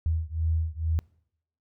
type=beating tone pair; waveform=sine; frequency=79.8 / 82 Hz; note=D#2 / E2; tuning=+44 / -9 cents; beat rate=2.2 Hz; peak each=-27 / -28 dBFS; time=0.06-0.99 s; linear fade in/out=0 ms; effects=noise-tail reverb RT60 0.7 s tail -25 dB re dry